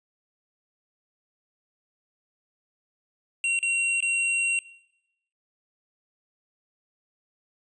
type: tone with dropouts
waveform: square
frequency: 2744 Hz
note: F7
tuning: 31 cents flat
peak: -23 dBFS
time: 3.44-4.59 s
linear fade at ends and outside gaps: 1 ms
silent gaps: 3.59-3.628 / 4.005-4.025 s
effects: noise-tail reverb RT60 0.8 s tail -19 dB re dry + resampled to 22050 Hz